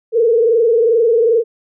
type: tone with frequency modulation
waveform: sine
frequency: 460 Hz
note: A#4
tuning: 23 cents flat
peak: -9 dBFS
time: 0.12-1.44 s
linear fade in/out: 50 ms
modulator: 22.5 Hz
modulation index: 1.1
effects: none